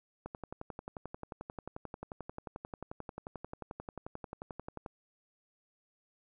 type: click train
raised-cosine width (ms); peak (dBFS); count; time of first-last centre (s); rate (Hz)
1; -27; 53; 0.26-4.862; 11.3
effects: none